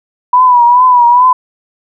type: tone with vibrato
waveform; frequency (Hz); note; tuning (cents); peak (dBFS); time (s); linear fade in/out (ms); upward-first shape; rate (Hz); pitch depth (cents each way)
sine; 982; B5; -10; -3; 0.33-1.33; 5; triangle; 2.4; 72
effects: none